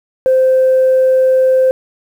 sine tone, 520 Hz, C5, 11 cents flat, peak -6 dBFS, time 0.26-1.71 s, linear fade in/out 0 ms, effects tanh soft clip ceiling -4 dBFS + 7-bit

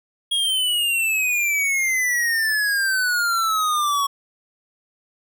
square exponential sweep, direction down, 3300 to 1108.7 Hz, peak -19 dBFS, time 0.31-4.07 s, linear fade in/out 10 ms, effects none

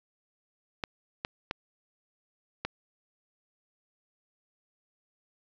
clicks, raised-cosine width 0.3 ms, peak -15 dBFS, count 4, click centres 0.838 / 1.249 / 1.511 / 2.65 s, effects resampled to 16000 Hz + 9-bit

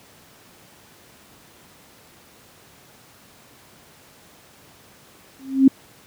sine tone with exponential growth, 267.6 Hz, C4, 39 cents sharp, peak -5 dBFS, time 5.39-5.68 s, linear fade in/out 5 ms, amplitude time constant 63 ms, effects pink hiss -50 dBFS RMS until 6.06 s + high-pass 100 Hz 12 dB/octave

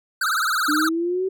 square tone with vibrato, 1400 Hz, F6, 4 cents sharp, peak -20 dBFS, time 0.21-0.89 s, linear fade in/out 5 ms, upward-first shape triangle, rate 19 Hz, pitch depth 240 cents each way
sine exponential sweep, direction up, 293.7 to 384.6 Hz, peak -20 dBFS, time 0.68-1.29 s, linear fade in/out 10 ms
effects none

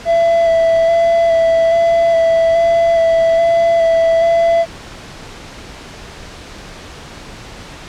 triangle tone with vibrato, 666 Hz, E5, 18 cents sharp, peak -7 dBFS, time 0.05-4.66 s, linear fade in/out 50 ms, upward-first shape square, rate 1.2 Hz, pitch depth 13 cents each way, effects pink hiss -33 dBFS RMS until 7.88 s + low-pass 6000 Hz 12 dB/octave

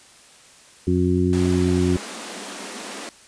harmonic tone, 90.1 Hz, F#2, 45 cents flat, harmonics 1 / 2 / 3 / 4, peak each -22 / -22 / -22 / -22 dBFS, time 0.87-1.97 s, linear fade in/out 5 ms
pink high-pass noise, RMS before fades -34 dBFS, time 1.33-3.09 s, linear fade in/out 0 ms, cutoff 190 Hz, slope 96 dB/octave
effects white hiss -49 dBFS RMS until 3.27 s + resampled to 22050 Hz

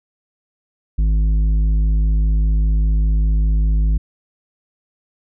sine tone with tanh clipping, 52.5 Hz, G#1, 19 cents sharp, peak -14 dBFS, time 0.98-3.98 s, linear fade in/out 10 ms, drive 8 dB, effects none

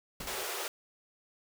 pink noise with exponential decay, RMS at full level -38 dBFS, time 0.2-0.61 s, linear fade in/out 5 ms, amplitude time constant 89 ms
pink high-pass noise, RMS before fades -37 dBFS, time 0.27-0.68 s, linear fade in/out 2 ms, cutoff 350 Hz, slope 96 dB/octave
effects none

